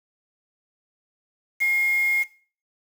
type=tone with quantisation; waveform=sine; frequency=2141 Hz; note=C7; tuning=39 cents sharp; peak=-18 dBFS; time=1.6-2.24 s; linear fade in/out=20 ms; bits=6; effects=noise-tail reverb RT60 0.4 s tail -17 dB re dry